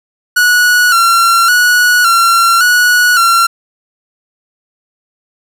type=tone with vibrato; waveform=45% pulse; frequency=1415 Hz; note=F6; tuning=22 cents sharp; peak=-6 dBFS; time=0.36-3.47 s; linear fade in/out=10 ms; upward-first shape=square; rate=0.89 Hz; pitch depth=61 cents each way; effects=none